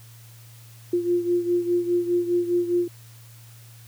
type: beating tone pair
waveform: sine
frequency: 349.2 / 354.1 Hz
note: F4 / F4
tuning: 0 / +24 cents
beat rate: 4.9 Hz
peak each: -21 / -26 dBFS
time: 0.93-2.88 s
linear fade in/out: 5 ms
effects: added 115 Hz sine -45 dBFS peak until 3.87 s + white hiss -52 dBFS RMS until 3.87 s